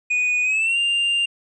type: tone with pitch glide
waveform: triangle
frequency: 2474 to 2793 Hz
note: D#7 to F7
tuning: -10 to -1 cents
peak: -16 dBFS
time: 0.1-1.26 s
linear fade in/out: 10 ms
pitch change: +209 cents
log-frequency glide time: 0.43-0.78 s
effects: resampled to 22050 Hz